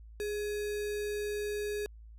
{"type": "tone with sample-and-hold", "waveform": "sine", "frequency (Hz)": 415.3, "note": "G#4", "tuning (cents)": 0, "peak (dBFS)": -32, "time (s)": [0.2, 1.86], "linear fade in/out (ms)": 0, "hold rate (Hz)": 2100, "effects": ["added 55 Hz sine -48 dBFS peak until 2.18 s", "resampled to 32000 Hz"]}